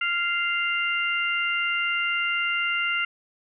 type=harmonic tone; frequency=696 Hz; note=F5; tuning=6 cents flat; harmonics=2 / 3 / 4; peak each=-27 / -27 / -27 dBFS; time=0.01-3.05 s; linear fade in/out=5 ms; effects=none